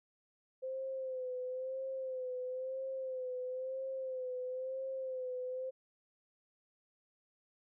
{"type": "tone with vibrato", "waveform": "sine", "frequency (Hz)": 517, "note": "C5", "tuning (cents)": -21, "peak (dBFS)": -37, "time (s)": [0.62, 5.71], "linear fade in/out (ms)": 20, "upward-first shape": "sine", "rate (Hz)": 1, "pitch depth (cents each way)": 45, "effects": []}